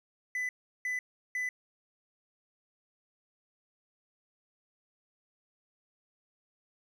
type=tone bursts; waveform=triangle; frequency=2000 Hz; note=B6; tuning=21 cents sharp; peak=-29 dBFS; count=3; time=0.35-1.49 s; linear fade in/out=2 ms; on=140 ms; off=360 ms; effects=none